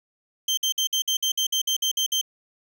30% pulse tone bursts, 3136 Hz, G7, in tune, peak -18 dBFS, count 12, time 0.48-2.213 s, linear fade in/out 5 ms, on 94 ms, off 55 ms, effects none

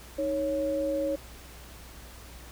sine tone pair together, 311.1 / 554.3 Hz, D#4 / C#5, 0 / 0 cents, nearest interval minor seventh, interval 1000 cents, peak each -32 / -27 dBFS, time 0.18-1.16 s, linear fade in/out 10 ms, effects added 60 Hz sine -47 dBFS peak until 2.51 s + pink hiss -49 dBFS RMS until 2.51 s

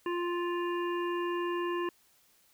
harmonic tone, 349.2 Hz, F4, in tune, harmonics 1 / 3 / 5 / 7 / 8, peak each -31 / -36 / -42 / -51 / -46 dBFS, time 0.06-1.89 s, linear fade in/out 2 ms, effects white hiss -66 dBFS RMS until 2.53 s

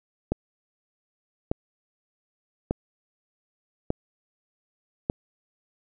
click train, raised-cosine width 2 ms, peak -10 dBFS, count 5, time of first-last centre 0.32-5.099 s, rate 0.837 Hz, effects none

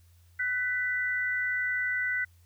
sine tone pair together, 1498.6 / 1980 Hz, F#6 / B6, +22 / +4 cents, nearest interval perfect fourth, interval 482 cents, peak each -30 / -29 dBFS, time 0.39-2.25 s, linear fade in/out 10 ms, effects added 86 Hz sine -56 dBFS peak until 2.45 s + white hiss -68 dBFS RMS until 2.45 s

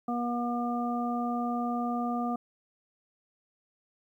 harmonic tone, 240 Hz, B3, 49 cents flat, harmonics 1 / 2 / 3 / 5, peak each -30 / -41 / -33 / -37 dBFS, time 0.08-2.36 s, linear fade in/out 5 ms, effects 11-bit

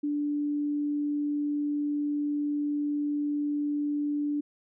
sine tone, 292.6 Hz, D4, 6 cents flat, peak -26 dBFS, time 0.03-4.41 s, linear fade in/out 10 ms, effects none

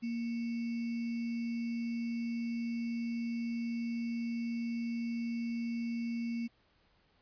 sine tone with sample-and-hold, 233.1 Hz, A#3, in tune, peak -33 dBFS, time 0.02-6.48 s, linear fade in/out 20 ms, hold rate 2450 Hz, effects pink hiss -70 dBFS RMS until 7.21 s + resampled to 11025 Hz

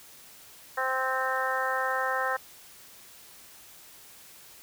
harmonic tone, 261 Hz, C4, 4 cents flat, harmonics 2 / 3 / 4 / 5 / 6 / 7, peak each -33 / -33 / -33 / -33 / -33 / -33 dBFS, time 0.77-2.37 s, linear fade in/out 10 ms, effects white hiss -51 dBFS RMS until 4.62 s

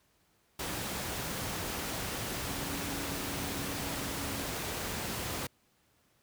sine tone in noise, 279.8 Hz, C#4, 16 cents sharp, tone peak -43 dBFS, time 2.47-4.43 s, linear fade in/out 5 ms, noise pink, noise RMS -36 dBFS, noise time 0.59-5.47 s, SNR -10 dB, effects pink hiss -70 dBFS RMS until 6.22 s + high-pass 60 Hz 12 dB/octave

